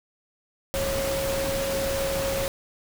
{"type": "tone in noise", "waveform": "sine", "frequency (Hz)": 546, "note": "C#5", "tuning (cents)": -26, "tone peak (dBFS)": -26, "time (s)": [0.74, 2.48], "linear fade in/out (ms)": 0, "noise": "pink", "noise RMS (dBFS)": -30, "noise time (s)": [0.74, 2.48], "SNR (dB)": 1, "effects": []}